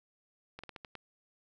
slowing click train, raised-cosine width 0.3 ms, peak -28 dBFS, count 6, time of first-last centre 0.59-0.953 s, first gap 46 ms, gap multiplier 1.23, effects none

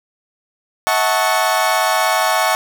30% pulse chord, F# minor seventh, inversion third, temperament equal with one note detuned, 643.1 / 740 / 880 / 1108.7 Hz, E5 / F#5 / A5 / C#6, -43 / 0 / 0 / 0 cents, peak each -17 dBFS, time 0.87-2.55 s, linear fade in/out 0 ms, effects none

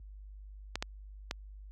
clicks, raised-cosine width 0.2 ms, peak -16 dBFS, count 3, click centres 0.756 / 0.825 / 1.311 s, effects added 50 Hz sine -41 dBFS peak until 1.71 s + high-pass 60 Hz 12 dB/octave

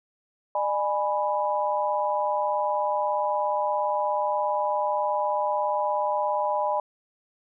sine chord, G# diminished, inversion second, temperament equal with one note detuned, 602.8 / 830.6 / 987.8 Hz, D5 / G#5 / B5, +45 / 0 / 0 cents, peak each -27 dBFS, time 0.55-6.8 s, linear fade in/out 2 ms, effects none

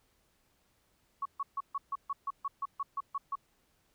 sine tone bursts, 1113 Hz, C#6, 7 cents sharp, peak -31 dBFS, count 13, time 1.22-3.355 s, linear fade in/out 5 ms, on 35 ms, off 140 ms, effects pink hiss -72 dBFS RMS until 3.94 s

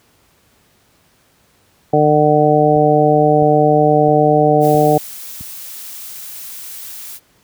harmonic tone, 150.3 Hz, D3, 40 cents sharp, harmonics 1 / 2 / 3 / 4 / 5, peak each -17 / -17 / -14 / -15 / -14 dBFS, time 1.93-4.98 s, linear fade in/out 5 ms
click train, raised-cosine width 5 ms, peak -19 dBFS, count 5, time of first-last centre 2.76-5.409 s, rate 1.51 Hz
blue noise, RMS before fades -31 dBFS, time 4.6-7.2 s, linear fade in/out 50 ms
effects pink hiss -55 dBFS RMS until 7.43 s + high-pass 60 Hz 12 dB/octave

